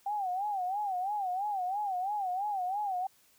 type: tone with vibrato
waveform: sine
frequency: 778 Hz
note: G5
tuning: 13 cents flat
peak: -30 dBFS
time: 0.06-3.07 s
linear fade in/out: 5 ms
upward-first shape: sine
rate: 3 Hz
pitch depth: 140 cents each way
effects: white hiss -65 dBFS RMS until 3.38 s